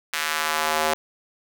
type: tone with high-pass filter sweep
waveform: square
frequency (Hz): 77.78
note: D#2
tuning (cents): 0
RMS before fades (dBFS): -24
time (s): 0.13-0.94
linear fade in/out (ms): 5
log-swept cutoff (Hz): 1800 to 600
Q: 1.2
effects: none